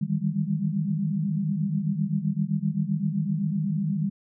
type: tone cluster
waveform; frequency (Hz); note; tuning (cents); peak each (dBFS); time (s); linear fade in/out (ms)
sine; 153.3 / 160.8 / 195.2 / 203.1; D#3 / E3 / G3 / G#3; -25 / -43 / -7 / -38; -29; 0.01-4.1; 10
effects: none